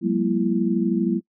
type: tone cluster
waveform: sine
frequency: 183.8 / 203.5 / 236.5 / 335.6 Hz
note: F#3 / G#3 / A#3 / E4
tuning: -11 / -35 / +25 / +31 cents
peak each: -24 dBFS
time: 0.01-1.21 s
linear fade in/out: 50 ms
effects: noise-tail reverb RT60 0.1 s tail -25 dB re dry